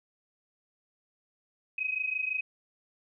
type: tone pair together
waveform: sine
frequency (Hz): 2521 / 2547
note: D#7 / D#7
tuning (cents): +22 / +40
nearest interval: unison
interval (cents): 18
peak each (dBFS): -31 / -33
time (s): 1.78-2.41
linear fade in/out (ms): 5
effects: none